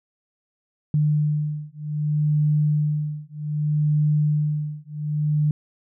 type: beating tone pair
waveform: sine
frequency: 149.9 / 150.54 Hz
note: D3 / D3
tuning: +36 / +43 cents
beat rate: 0.64 Hz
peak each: -22 dBFS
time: 0.94-5.51 s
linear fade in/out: 2 ms
effects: none